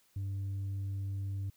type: tone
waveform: sine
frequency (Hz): 98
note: G2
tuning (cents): 0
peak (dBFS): -31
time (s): 0.16-1.5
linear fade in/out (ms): 5
effects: tanh soft clip ceiling -33 dBFS + white hiss -69 dBFS RMS until 1.56 s